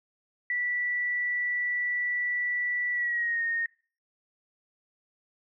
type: tone with pitch glide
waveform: sine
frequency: 1960 to 1850 Hz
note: B6 to A#6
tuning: -14 to -14 cents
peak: -26 dBFS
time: 0.5-3.66 s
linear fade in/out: 2 ms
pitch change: -100 cents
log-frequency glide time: 2.92-3.42 s
effects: noise-tail reverb RT60 0.4 s tail -23 dB re dry